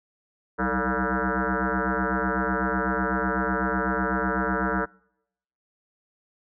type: tone with frequency modulation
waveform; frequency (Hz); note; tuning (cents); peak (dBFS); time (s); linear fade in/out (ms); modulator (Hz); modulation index
sine; 580; D5; -22; -22; 0.58-4.86; 20; 128; 8
effects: noise-tail reverb RT60 0.8 s tail -26 dB re dry